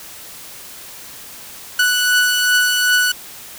sawtooth beating tone pair, 1480 / 1482.6 Hz, F#6 / F#6, 0 / +3 cents, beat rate 2.6 Hz, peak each -10 / -18 dBFS, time 1.79-3.12 s, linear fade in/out 5 ms, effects white hiss -36 dBFS RMS until 3.58 s

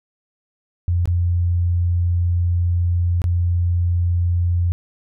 sine tone with dropouts, 87.3 Hz, F2, in tune, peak -15 dBFS, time 0.88-4.72 s, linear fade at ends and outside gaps 0 ms, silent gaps 1.056-1.075 / 3.218-3.241 s, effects none

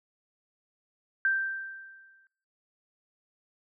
sine tone with exponential decay, 1568 Hz, G6, in tune, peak -21 dBFS, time 1.25-2.27 s, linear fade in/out 1 ms, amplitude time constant 220 ms, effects noise-tail reverb RT60 0.6 s tail -21 dB re dry

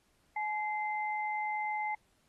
sine tone pair together, 850 / 2076 Hz, G#5 / C7, +40 / -14 cents, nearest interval octave + minor third, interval 1546 cents, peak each -33 / -37 dBFS, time 0.36-1.95 s, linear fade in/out 5 ms, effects pink hiss -72 dBFS RMS until 2.28 s + AAC 32 kbps

